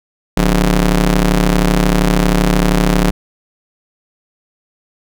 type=ring-modulated tone; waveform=sawtooth; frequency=110 Hz; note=A2; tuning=in tune; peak=-3 dBFS; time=0.37-3.11 s; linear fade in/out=5 ms; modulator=71.4 Hz; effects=none